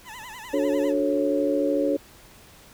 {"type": "tone with vibrato", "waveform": "20% pulse", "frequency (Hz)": 932.3, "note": "A#5", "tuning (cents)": 0, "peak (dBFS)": -33, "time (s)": [0.04, 0.94], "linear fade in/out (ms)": 50, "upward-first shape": "sine", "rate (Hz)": 10, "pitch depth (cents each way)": 160}
{"type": "chord", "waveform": "sine", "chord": "D major seventh", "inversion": "none", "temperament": "just", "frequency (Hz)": [293.7, 367.1, 440.5, 550.6], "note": ["D4", "F#4", "A4", "C#5"], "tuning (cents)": [0, -14, 2, -12], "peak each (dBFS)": [-24, -30, -28, -24], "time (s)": [0.53, 1.97], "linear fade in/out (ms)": 10}
{"effects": ["pink hiss -50 dBFS RMS until 2.73 s"]}